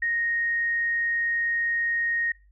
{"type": "tone", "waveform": "sine", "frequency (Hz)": 1864.7, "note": "A#6", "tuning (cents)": 0, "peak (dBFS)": -23, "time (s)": [0.02, 2.32], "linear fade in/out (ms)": 5, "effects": ["noise-tail reverb RT60 0.3 s tail -22 dB re dry", "added 50 Hz sine -54 dBFS peak until 2.51 s"]}